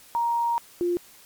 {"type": "tone pair in turn", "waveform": "sine", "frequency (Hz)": [938, 350.5], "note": ["A#5", "F4"], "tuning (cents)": [11, 6], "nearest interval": "octave + perfect fourth", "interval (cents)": 1705, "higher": "first", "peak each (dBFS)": -21, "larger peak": "neither", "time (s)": [[0.15, 0.58], [0.81, 0.97]], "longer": "first", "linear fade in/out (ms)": 0, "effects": ["white hiss -51 dBFS RMS until 1.25 s", "MP3 96 kbps"]}